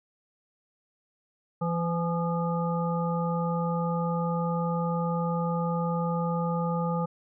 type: harmonic tone with a mistuned harmonic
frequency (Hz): 169.1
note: E3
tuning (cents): +44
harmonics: 1 / 3 / 5 / 7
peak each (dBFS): -27 / -32 / -34 / -35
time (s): 1.61-7.06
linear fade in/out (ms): 10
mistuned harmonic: 7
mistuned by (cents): +52
effects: none